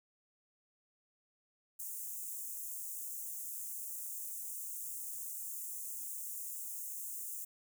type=high-pass noise; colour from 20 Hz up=white; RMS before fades=-43 dBFS; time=1.79-7.45 s; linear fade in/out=10 ms; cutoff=6700 Hz; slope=48 dB/octave; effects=none